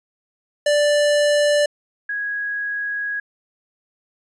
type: tone pair in turn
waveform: square / sine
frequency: 587.3 / 1657.4 Hz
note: D5 / G#6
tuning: 0 / -4 cents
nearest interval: octave + tritone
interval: 1796 cents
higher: second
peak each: -15 / -22 dBFS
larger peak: first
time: 0.66-1.66 / 2.09-3.2 s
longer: second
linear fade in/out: 5 ms
effects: resampled to 22050 Hz